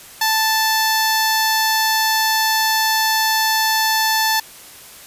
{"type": "tone with notch filter", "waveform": "10% pulse", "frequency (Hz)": 880, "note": "A5", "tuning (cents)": 0, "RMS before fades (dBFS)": -17, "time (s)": [0.21, 4.4], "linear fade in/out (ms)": 5, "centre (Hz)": 2900, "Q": 1.6, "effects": ["white hiss -40 dBFS RMS until 5.06 s", "resampled to 32000 Hz"]}